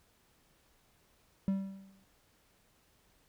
triangle tone with exponential decay, 194.1 Hz, G3, 17 cents flat, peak -24 dBFS, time 1.48-2.04 s, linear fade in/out 0 ms, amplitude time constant 120 ms, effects pink hiss -69 dBFS RMS until 3.28 s

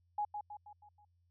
sine tone with echo, 833 Hz, G#5, 5 cents sharp, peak -32 dBFS, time 0.18-0.25 s, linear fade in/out 5 ms, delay 160 ms, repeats 5, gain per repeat -6 dB, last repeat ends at 1.05 s, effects added 87 Hz sine -70 dBFS peak until 1.3 s

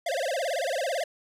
square tone with vibrato, 606 Hz, D#5, 46 cents flat, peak -27 dBFS, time 0.06-1.04 s, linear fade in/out 5 ms, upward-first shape sine, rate 18 Hz, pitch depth 270 cents each way, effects low-pass 11000 Hz 12 dB/octave

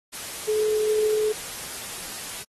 sine tone in noise, 428.7 Hz, A4, 45 cents flat, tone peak -20 dBFS, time 0.47-1.33 s, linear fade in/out 20 ms, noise white, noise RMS -35 dBFS, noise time 0.12-2.44 s, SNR +12 dB, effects AAC 32 kbps

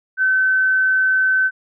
sine tone, 1528 Hz, G6, 45 cents flat, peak -13 dBFS, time 0.17-1.51 s, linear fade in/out 50 ms, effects none

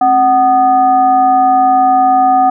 sine tone with frequency modulation, 750 Hz, F#5, 23 cents sharp, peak -6 dBFS, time 0.01-2.5 s, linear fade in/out 5 ms, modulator 483 Hz, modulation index 0.51, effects none

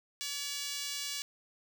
5% pulse tone with high-pass filter, 570 Hz, C#5, 48 cents sharp, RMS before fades -38 dBFS, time 0.21-1.22 s, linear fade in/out 0 ms, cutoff 2600 Hz, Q 0.71, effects none

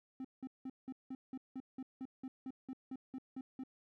triangle tone bursts, 261.6 Hz, C4, in tune, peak -39 dBFS, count 16, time 0.2-3.636 s, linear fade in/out 2 ms, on 46 ms, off 180 ms, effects none

